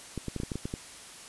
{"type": "clicks", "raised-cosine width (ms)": 3, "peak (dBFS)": -20, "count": 9, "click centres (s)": [0.177, 0.283, 0.363, 0.401, 0.434, 0.518, 0.556, 0.655, 0.739], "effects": ["white hiss -47 dBFS RMS until 1.28 s", "resampled to 24000 Hz"]}